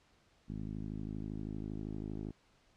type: tone with low-pass filter sweep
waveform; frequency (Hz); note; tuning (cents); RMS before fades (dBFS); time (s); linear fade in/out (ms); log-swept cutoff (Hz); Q
10% pulse; 52.6; G#1; +23; -41; 0.48-2.32; 20; 230 to 380; 1.5
effects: pink hiss -69 dBFS RMS until 2.76 s + low-pass 6000 Hz 12 dB/octave